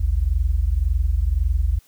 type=tone pair together; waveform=sine; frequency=52.75 / 74.6 Hz; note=G#1 / D2; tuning=+28 / +28 cents; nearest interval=tritone; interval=600 cents; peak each=-19 / -20 dBFS; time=0-1.79 s; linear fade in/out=10 ms; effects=white hiss -57 dBFS RMS until 1.87 s